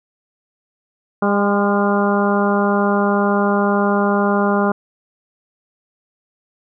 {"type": "harmonic tone with a mistuned harmonic", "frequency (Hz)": 202, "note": "G#3", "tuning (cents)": -48, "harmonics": [1, 2, 3, 4, 5, 6, 7], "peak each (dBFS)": [-17, -20, -22, -23, -24, -25, -25], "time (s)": [1.22, 4.72], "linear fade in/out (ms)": 5, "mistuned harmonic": 5, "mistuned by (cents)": 36, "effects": []}